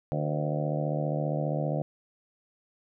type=harmonic tone with a mistuned harmonic; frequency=75 Hz; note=D2; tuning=37 cents sharp; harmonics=2 / 3 / 4 / 5 / 6 / 7 / 8 / 9 / 10; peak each=-29 / -39 / -37 / -42 / -43 / -35 / -35 / -38 / -42 dBFS; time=0.12-1.82 s; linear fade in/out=0 ms; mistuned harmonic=6; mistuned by=+87 cents; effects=none